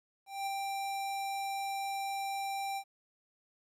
square tone with ADSR envelope, 787 Hz, G5, 7 cents sharp, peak -33 dBFS, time 0.26-2.84 s, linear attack 210 ms, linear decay 7 ms, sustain -2 dB, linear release 69 ms, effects resampled to 32000 Hz + 12-bit

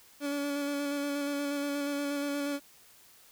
30% pulse tone with vibrato, 285.4 Hz, D4, 49 cents flat, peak -28 dBFS, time 0.2-2.6 s, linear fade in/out 50 ms, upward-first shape square, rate 8.4 Hz, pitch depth 16 cents each way, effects white hiss -58 dBFS RMS until 3.31 s

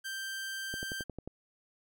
sawtooth tone, 1570 Hz, G6, 2 cents sharp, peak -33 dBFS, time 0.04-1.04 s, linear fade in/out 20 ms
click train, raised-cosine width 2 ms, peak -27 dBFS, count 7, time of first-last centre 0.74-1.276 s, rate 11.2 Hz
effects none

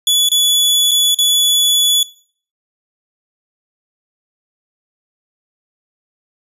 sawtooth tone with dropouts, 3421 Hz, A7, 49 cents flat, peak -7 dBFS, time 0.07-2.03 s, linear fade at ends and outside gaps 2 ms, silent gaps 0.289-0.316 / 0.911-0.915 / 1.146-1.187 s, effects noise-tail reverb RT60 0.5 s tail -20 dB re dry + resampled to 32000 Hz

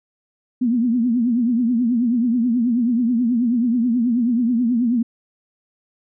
sine tone with vibrato, 238.7 Hz, A#3, 41 cents sharp, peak -15 dBFS, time 0.61-5.03 s, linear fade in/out 10 ms, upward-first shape triangle, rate 9.3 Hz, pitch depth 140 cents each way, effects none

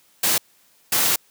white noise bursts at uneven times, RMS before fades -19 dBFS, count 2, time 0.23-0.38 / 0.92-1.16 s, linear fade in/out 5 ms, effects white hiss -58 dBFS RMS until 1.3 s + high-pass 100 Hz 12 dB/octave

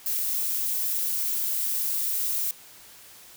violet noise, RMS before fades -27 dBFS, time 0.06-2.51 s, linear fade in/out 2 ms, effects white hiss -49 dBFS RMS until 3.36 s

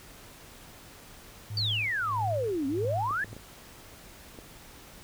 sine tone with tremolo, 106 Hz, G#2, 36 cents sharp, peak -30 dBFS, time 1.5-3.34 s, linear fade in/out 5 ms, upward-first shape sine, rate 1.6 Hz, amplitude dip 95%
sine exponential two-way sweep, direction down then up, 4699 to 260 to 1791 Hz, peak -27 dBFS, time 1.57-3.24 s, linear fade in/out 2 ms, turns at 2.67 s
clicks, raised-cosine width 2 ms, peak -30 dBFS, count 6, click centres 2.848 / 3.109 / 3.245 / 3.33 / 3.366 / 4.388 s
effects pink hiss -50 dBFS RMS until 5.03 s

